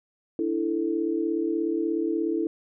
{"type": "chord", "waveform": "sine", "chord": "D suspended second", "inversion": "none", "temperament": "just", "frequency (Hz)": [293.7, 330.4, 440.5], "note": ["D4", "E4", "A4"], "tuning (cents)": [0, 4, 2], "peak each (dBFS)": [-31, -25, -30], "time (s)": [0.39, 2.47], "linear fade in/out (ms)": 2, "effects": []}